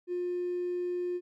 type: tone with hard clipping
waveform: triangle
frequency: 355.6 Hz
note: F4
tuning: 31 cents sharp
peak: -30 dBFS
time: 0.07-1.21 s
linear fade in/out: 50 ms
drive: 3 dB
effects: none